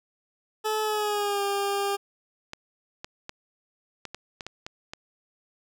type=tone with pitch glide; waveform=20% pulse; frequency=431.7 to 400.5 Hz; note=A4 to G4; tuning=-33 to +37 cents; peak=-20 dBFS; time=0.64-1.97 s; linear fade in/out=20 ms; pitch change=-130 cents; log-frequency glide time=0.82-1.42 s
type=clicks; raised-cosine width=0.2 ms; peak=-19 dBFS; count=9; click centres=2.534 / 3.045 / 3.294 / 4.053 / 4.146 / 4.408 / 4.466 / 4.665 / 4.935 s
effects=none